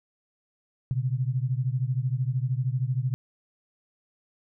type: beating tone pair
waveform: sine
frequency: 123.47 / 136.47 Hz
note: B2 / C#3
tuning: 0 / -27 cents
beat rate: 13 Hz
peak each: -26 / -28 dBFS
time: 0.91-3.14 s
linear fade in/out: 0 ms
effects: none